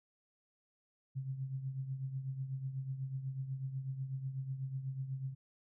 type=tone with tremolo; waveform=sine; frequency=133.4 Hz; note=C3; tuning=34 cents sharp; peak=-34 dBFS; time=1.15-5.35 s; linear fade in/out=20 ms; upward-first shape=triangle; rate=8.1 Hz; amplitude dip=70%; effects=none